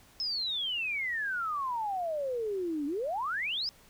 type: exponential two-way sweep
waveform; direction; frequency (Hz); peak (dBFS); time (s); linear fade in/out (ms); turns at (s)
sine; down then up; 5274 to 278.3 to 5274; -30; 0.2-3.69; 0; 2.86
effects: pink hiss -59 dBFS RMS until 3.89 s